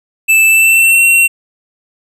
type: tone with pitch glide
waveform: square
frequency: 2637 to 2727 Hz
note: E7 to F7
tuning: 0 to -42 cents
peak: -6 dBFS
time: 0.28-1.28 s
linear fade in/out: 20 ms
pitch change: +58 cents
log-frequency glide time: 0.46-1.05 s
effects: none